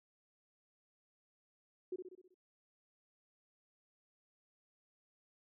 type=tone with echo; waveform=sine; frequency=367 Hz; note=F#4; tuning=14 cents flat; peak=-37 dBFS; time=1.92-1.96 s; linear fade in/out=5 ms; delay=64 ms; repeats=6; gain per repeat=-5 dB; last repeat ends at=2.344 s; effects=none